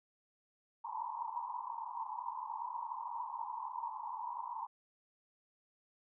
white band-pass noise, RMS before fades -42 dBFS, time 0.84-4.67 s, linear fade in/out 10 ms, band 890 to 1000 Hz, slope 96 dB/octave, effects none

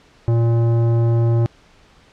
sine tone with tanh clipping, 116.3 Hz, A#2, 4 cents flat, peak -15 dBFS, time 0.28-1.46 s, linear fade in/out 0 ms, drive 14 dB, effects pink hiss -51 dBFS RMS until 2.12 s + low-pass 5000 Hz 12 dB/octave

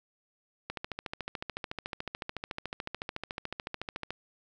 click train, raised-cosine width 0.3 ms, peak -19 dBFS, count 48, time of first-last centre 0.7-4.106 s, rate 13.8 Hz, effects none

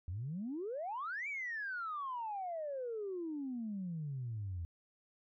sine exponential two-way sweep, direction up then down, 81.9 to 2349 to 81.9 Hz, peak -37 dBFS, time 0.08-4.65 s, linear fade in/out 0 ms, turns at 1.28 s, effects tanh soft clip ceiling -33 dBFS

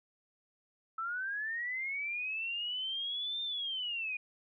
sine linear two-way sweep, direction up then down, 1302 to 3626 to 2433 Hz, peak -34 dBFS, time 0.98-4.17 s, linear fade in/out 5 ms, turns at 3.42 s, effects none

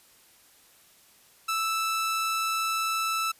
sawtooth tone, 1318.5 Hz, E6, in tune, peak -22 dBFS, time 1.48-3.32 s, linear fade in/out 10 ms, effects white hiss -58 dBFS RMS until 3.39 s + resampled to 32000 Hz

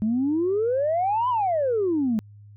sine exponential two-way sweep, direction up then down, 207.7 to 1027 to 207.7 Hz, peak -19 dBFS, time 0.02-2.19 s, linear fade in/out 0 ms, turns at 1.29 s, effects tanh soft clip ceiling -16 dBFS + added 103 Hz sine -44 dBFS peak until 2.56 s

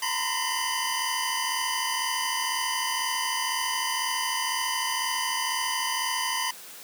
25% pulse tone cluster, 919 / 993 / 1035 / 3011 / 4801 Hz, A#5 / B5 / C6 / F#7 / D8, -25 / +9 / -19 / +30 / +37 cents, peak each -29 dBFS, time 0.02-6.51 s, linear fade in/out 5 ms, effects white hiss -44 dBFS RMS until 6.83 s + high-pass 200 Hz 12 dB/octave

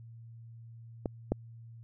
clicks, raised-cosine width 2 ms, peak -18 / -14 dBFS, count 2, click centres 1.058 / 1.32 s, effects added 115 Hz sine -47 dBFS peak until 1.83 s

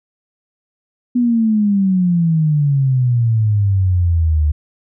sine exponential sweep, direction down, 247.9 to 73.5 Hz, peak -11 dBFS, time 1.15-4.52 s, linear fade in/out 10 ms, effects none

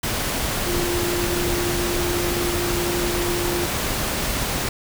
sine tone in noise, 349.9 Hz, F4, 3 cents sharp, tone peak -24 dBFS, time 0.66-3.66 s, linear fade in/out 5 ms, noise pink, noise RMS -24 dBFS, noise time 0.03-4.69 s, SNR -3 dB, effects none

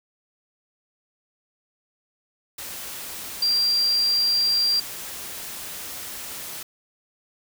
sine tone in noise, 4740 Hz, D8, 15 cents sharp, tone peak -18 dBFS, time 3.42-4.8 s, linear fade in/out 5 ms, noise white, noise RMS -35 dBFS, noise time 2.58-6.63 s, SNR +14 dB, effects none

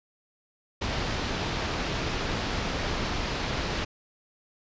pink low-pass noise, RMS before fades -30 dBFS, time 0.81-3.85 s, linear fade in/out 10 ms, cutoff 5300 Hz, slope 24 dB/octave, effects resampled to 16000 Hz

